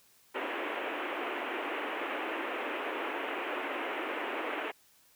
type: band-pass noise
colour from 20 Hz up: pink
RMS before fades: -36 dBFS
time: 0.34-4.72 s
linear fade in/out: 20 ms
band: 290 to 2900 Hz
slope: 48 dB/octave
effects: white hiss -64 dBFS RMS until 5.15 s